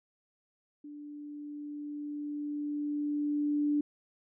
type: tone with level ramp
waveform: sine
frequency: 293.7 Hz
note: D4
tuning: in tune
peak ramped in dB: -43 to -25 dBFS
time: 0.84-3.81 s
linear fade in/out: 5 ms
effects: none